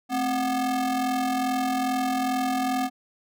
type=ring-modulated tone; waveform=square; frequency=240.4 Hz; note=B3; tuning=46 cents flat; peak=-21 dBFS; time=0.09-2.9 s; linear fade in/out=50 ms; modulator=502 Hz; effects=none